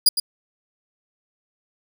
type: tone with echo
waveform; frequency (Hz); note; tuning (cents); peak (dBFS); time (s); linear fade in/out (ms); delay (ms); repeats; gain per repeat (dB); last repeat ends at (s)
sawtooth; 4866; D#8; -39; -8; 0.06-0.09; 5; 110; 1; -9; 0.2
effects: none